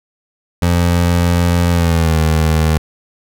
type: tone with pitch glide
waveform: 25% pulse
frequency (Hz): 86.8 to 79.14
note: F2 to D#2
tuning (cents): -10 to +30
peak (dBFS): -7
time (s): 0.62-2.78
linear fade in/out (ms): 5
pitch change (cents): -160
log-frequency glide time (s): 1.7-2.18
effects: none